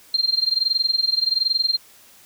sine tone with amplitude modulation, 4182 Hz, C8, 2 cents flat, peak -14 dBFS, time 0.14-1.77 s, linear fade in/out 2 ms, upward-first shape sine, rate 21.3 Hz, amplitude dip 90%, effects white hiss -50 dBFS RMS until 2.25 s

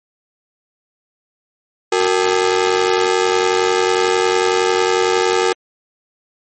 sawtooth ring-modulated tone, 415.6 Hz, G#4, 1 cent sharp, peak -6 dBFS, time 1.92-5.53 s, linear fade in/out 5 ms, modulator 45.5 Hz, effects MP3 32 kbps

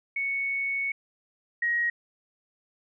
sine tone pair in turn, 2217 / 1889.5 Hz, C#7 / A#6, 0 / +23 cents, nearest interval minor third, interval 277 cents, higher first, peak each -26 / -23 dBFS, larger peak second, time 0.16-0.92 / 1.62-1.9 s, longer first, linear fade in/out 5 ms, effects none

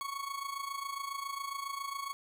40% pulse tone with amplitude modulation, 1108.7 Hz, C#6, in tune, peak -33 dBFS, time 0.01-2.13 s, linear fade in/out 0 ms, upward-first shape sine, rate 27.3 Hz, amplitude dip 70%, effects none

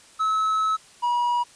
triangle tone pair in turn, 1294 / 964.1 Hz, E6 / B5, -32 / -42 cents, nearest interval perfect fourth, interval 510 cents, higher first, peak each -18 dBFS, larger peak neither, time 0.19-0.77 / 1.02-1.44 s, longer first, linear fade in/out 20 ms, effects white hiss -51 dBFS RMS until 1.55 s + resampled to 22050 Hz

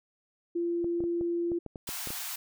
sine tone, 342.9 Hz, F4, 32 cents flat, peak -27 dBFS, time 0.55-1.59 s, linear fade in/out 10 ms
clicks, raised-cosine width 2 ms, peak -26 dBFS, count 10, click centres 0.844 / 1.005 / 1.039 / 1.211 / 1.518 / 1.663 / 1.758 / 1.89 / 2.073 / 2.105 s
white high-pass noise, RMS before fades -37 dBFS, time 1.87-2.36 s, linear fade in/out 5 ms, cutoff 670 Hz, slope 96 dB/octave
effects none

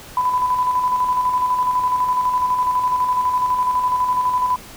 sine tone with tremolo, 1000 Hz, B5, 21 cents sharp, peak -14 dBFS, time 0.17-4.56 s, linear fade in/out 2 ms, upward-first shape square, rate 12 Hz, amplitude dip 40%, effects pink hiss -39 dBFS RMS until 4.76 s

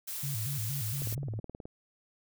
blue noise, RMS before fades -38 dBFS, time 0.07-1.15 s, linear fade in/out 10 ms
sine tone with vibrato, 123.47 Hz, B2, in tune, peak -33 dBFS, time 0.23-1.4 s, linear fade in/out 5 ms, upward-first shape square, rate 4.3 Hz, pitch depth 220 cents each way
click train, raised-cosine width 2 ms, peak -29 dBFS, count 13, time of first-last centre 1.02-1.655 s, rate 18.9 Hz
effects none

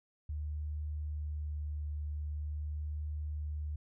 sine tone with vibrato, 75 Hz, D2, 37 cents sharp, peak -35 dBFS, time 0.29-3.76 s, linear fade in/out 5 ms, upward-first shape triangle, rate 0.45 Hz, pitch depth 12 cents each way, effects none

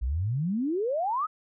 sine exponential sweep, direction up, 55.4 to 1318.5 Hz, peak -25 dBFS, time 0.01-1.27 s, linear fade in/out 20 ms, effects none

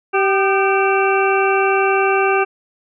harmonic tone with a mistuned harmonic, 387.9 Hz, G4, 18 cents flat, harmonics 1 / 2 / 3 / 4 / 6 / 7, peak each -16 / -19 / -21 / -22 / -24 / -24 dBFS, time 0.13-2.45 s, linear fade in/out 20 ms, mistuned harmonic 3, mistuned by +61 cents, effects none

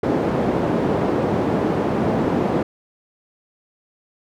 white band-pass noise, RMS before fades -20 dBFS, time 0.03-2.63 s, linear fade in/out 5 ms, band 130 to 450 Hz, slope 12 dB/octave, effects none

